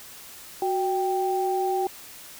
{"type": "tone pair together", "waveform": "sine", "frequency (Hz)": [370, 784], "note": ["F#4", "G5"], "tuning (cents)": [0, 0], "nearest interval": "octave + minor second", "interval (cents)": 1300, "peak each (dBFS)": -25, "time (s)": [0.62, 1.87], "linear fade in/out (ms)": 2, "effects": ["white hiss -44 dBFS RMS until 2.39 s"]}